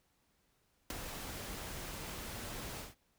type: noise with ADSR envelope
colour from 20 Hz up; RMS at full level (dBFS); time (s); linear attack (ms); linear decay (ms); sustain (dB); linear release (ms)
pink; -36; 0.9-2.95; 4; 12; -8; 160
effects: pink hiss -75 dBFS RMS until 3.18 s